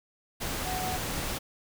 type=tone in noise; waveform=sine; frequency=740 Hz; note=F#5; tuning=in tune; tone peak=-33 dBFS; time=0.65-0.98 s; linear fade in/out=20 ms; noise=pink; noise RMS=-33 dBFS; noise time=0.4-1.39 s; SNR=-3 dB; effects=none